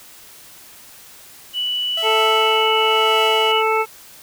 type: tone with pitch glide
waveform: sine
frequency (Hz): 2960 to 2943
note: F#7 to F#7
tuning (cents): 0 to -10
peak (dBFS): -19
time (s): 1.53-3.63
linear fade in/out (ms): 50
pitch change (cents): -10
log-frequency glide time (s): 2.25-2.95
type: tone with tremolo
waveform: sawtooth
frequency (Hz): 659.3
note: E5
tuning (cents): 0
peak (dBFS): -19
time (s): 1.97-3.52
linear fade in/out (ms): 5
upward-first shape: triangle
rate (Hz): 0.99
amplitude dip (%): 85
type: harmonic tone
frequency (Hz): 440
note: A4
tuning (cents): 0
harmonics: 1 / 2 / 3 / 5 / 6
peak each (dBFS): -19 / -20 / -21 / -24 / -28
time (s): 2.02-3.86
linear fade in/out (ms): 50
effects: white hiss -43 dBFS RMS until 4.22 s